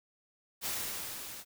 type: noise with level ramp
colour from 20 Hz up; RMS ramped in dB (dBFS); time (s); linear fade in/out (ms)
white; -34 to -46; 0.61-1.45; 50
effects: none